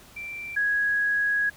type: tone pair in turn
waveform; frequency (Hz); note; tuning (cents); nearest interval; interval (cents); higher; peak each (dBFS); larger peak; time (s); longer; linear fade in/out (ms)
sine; 2349 / 1661; D7 / G#6; 0 / 0; tritone; 600; first; -33 / -21; second; 0.16-0.56 / 0.56-1.5; second; 10
effects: pink hiss -51 dBFS RMS until 1.56 s